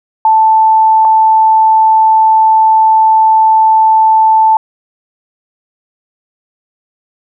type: tone pair in turn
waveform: sine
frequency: 880 / 880 Hz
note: A5 / A5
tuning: 0 / 0 cents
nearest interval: unison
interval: 0 cents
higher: neither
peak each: -4 dBFS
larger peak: neither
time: 0.25-1.05 / 1.05-4.57 s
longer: second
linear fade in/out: 2 ms
effects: none